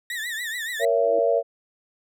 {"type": "tone with vibrato", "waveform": "35% pulse", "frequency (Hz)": 1852, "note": "A#6", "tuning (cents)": -12, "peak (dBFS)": -26, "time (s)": [0.1, 0.85], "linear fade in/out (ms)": 2, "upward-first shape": "triangle", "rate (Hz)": 7, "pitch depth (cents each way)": 140}
{"type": "chord", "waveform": "sine", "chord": "A# diminished", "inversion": "none", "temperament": "just", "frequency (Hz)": [466.2, 559.4, 671.3], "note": ["A#4", "C#5", "E5"], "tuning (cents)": [0, 16, 31], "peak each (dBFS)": -22, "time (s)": [0.79, 1.43], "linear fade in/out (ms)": 50}
{"type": "tone with exponential growth", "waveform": "sine", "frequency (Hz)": 329.6, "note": "E4", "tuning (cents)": 0, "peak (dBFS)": -30, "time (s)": [0.83, 1.19], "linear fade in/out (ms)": 2, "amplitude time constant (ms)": 77}
{"effects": []}